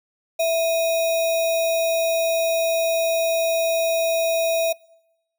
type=tone with sample-and-hold; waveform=sine; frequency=659.3 Hz; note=E5; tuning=in tune; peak=-17 dBFS; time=0.39-4.73 s; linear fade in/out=10 ms; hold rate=3150 Hz; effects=noise-tail reverb RT60 0.9 s tail -25 dB re dry